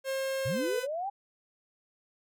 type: tone with pitch glide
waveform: 45% pulse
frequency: 535 to 502.1 Hz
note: C5 to B4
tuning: +38 to +29 cents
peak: -30 dBFS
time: 0.04-0.87 s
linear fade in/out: 50 ms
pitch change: -109 cents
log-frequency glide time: 0.5-0.68 s
type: linear sweep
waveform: sine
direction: up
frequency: 98 to 819 Hz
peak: -31 dBFS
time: 0.45-1.1 s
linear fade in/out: 10 ms
effects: none